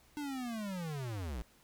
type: linear sweep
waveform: square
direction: down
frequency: 300 to 51.91 Hz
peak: -38 dBFS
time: 0.17-1.42 s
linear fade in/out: 0 ms
effects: pink hiss -65 dBFS RMS until 1.63 s